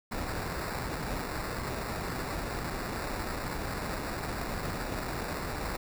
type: noise with sample-and-hold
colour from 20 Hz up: pink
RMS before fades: -35 dBFS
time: 0.11-5.77 s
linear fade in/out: 10 ms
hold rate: 3150 Hz
effects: none